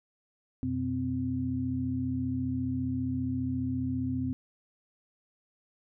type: tone cluster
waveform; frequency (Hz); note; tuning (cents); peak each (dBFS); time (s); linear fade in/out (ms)
sine; 89.2 / 124 / 257.7; F2 / B2 / C4; +37 / +7 / -26; -36 / -35 / -30; 0.63-4.33; 0
effects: none